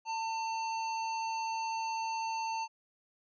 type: harmonic tone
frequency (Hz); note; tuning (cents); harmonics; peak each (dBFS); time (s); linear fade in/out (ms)
898; A5; +35; 1 / 3 / 5 / 7; -33 / -43 / -47 / -50; 0.05-2.68; 50
effects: none